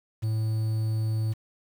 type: tone with quantisation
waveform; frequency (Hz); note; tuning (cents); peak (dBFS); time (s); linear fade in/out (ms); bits
triangle; 110; A2; 0; -22; 0.22-1.34; 20; 8
effects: none